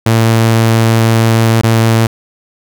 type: tone with dropouts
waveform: sawtooth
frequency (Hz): 113.3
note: A#2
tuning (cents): -49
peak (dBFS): -3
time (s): 0.06-2.07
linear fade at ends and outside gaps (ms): 5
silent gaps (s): 1.614-1.634
effects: none